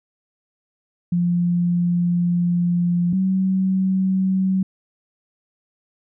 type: tone pair in turn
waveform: sine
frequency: 174.61 / 189.13 Hz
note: F3 / F#3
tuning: 0 / +38 cents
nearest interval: minor second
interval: 138 cents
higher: second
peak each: -16 dBFS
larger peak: neither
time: 1.12-3.13 / 3.13-4.63 s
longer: first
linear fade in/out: 5 ms
effects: none